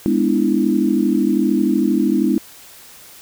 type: chord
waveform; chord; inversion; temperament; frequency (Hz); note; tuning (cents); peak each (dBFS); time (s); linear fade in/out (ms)
sine; E dominant seventh; first; just; 206 / 247.2 / 296.7 / 329.6; G#3 / B3 / D4 / E4; -14 / +2 / +18 / 0; -19; 0.06-2.38; 0
effects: white hiss -42 dBFS RMS until 3.21 s